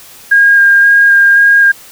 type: tone with vibrato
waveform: sine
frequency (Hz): 1618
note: G#6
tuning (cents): -46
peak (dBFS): -3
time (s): 0.31-1.72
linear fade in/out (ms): 10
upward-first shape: square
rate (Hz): 1.9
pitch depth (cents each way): 9
effects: white hiss -36 dBFS RMS until 1.91 s